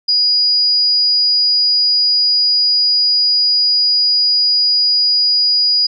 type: tone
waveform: sine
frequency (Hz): 4900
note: D#8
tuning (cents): -27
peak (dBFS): -10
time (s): 0.08-5.87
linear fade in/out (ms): 10
effects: none